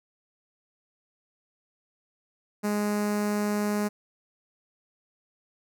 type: tone with notch filter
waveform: sawtooth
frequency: 207.7 Hz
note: G#3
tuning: in tune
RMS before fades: -27 dBFS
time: 2.63-3.89 s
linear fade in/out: 20 ms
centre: 3300 Hz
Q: 1.1
effects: none